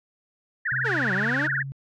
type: tone with vibrato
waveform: sine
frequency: 1647 Hz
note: G#6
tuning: 15 cents flat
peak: -23 dBFS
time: 0.65-1.63 s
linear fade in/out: 10 ms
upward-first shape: triangle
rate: 19 Hz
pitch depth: 290 cents each way
type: tone with pitch glide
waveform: sine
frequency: 130.1 to 136.65 Hz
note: C3 to C#3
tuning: -9 to -24 cents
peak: -31 dBFS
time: 0.72-1.72 s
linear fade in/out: 0 ms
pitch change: +85 cents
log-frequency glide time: 1.1-1.29 s
type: exponential two-way sweep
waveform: sawtooth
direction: down then up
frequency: 494.9 to 180 to 321.5 Hz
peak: -23 dBFS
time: 0.84-1.48 s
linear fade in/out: 20 ms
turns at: 1.13 s
effects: low-pass 4000 Hz 12 dB/octave